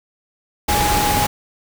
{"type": "tone in noise", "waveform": "sine", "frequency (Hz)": 830.6, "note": "G#5", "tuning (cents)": 0, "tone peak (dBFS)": -18, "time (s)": [0.68, 1.27], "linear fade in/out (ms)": 10, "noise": "pink", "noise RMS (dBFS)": -19, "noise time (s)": [0.68, 1.27], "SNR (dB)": -2, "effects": []}